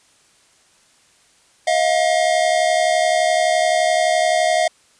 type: tone pair together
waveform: square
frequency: 637 / 708.7 Hz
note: D#5 / F5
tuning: +41 / +25 cents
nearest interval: major second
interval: 184 cents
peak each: -18 dBFS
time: 1.67-4.68 s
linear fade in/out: 5 ms
effects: white hiss -55 dBFS RMS until 4.99 s + resampled to 22050 Hz